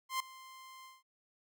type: tone with ADSR envelope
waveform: sawtooth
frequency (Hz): 1046.5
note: C6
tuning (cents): 0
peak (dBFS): -27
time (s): 0.09-1.03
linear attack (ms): 110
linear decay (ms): 4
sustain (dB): -20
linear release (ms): 180
effects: none